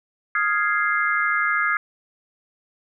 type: chord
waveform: sine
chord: F minor seventh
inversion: third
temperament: equal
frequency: 1244.5 / 1396.9 / 1661.2 / 2093 Hz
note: Eb6 / F6 / Ab6 / C7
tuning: 0 / 0 / 0 / 0 cents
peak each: -24 / -25 / -23 / -25 dBFS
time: 0.35-1.77 s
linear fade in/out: 2 ms
effects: none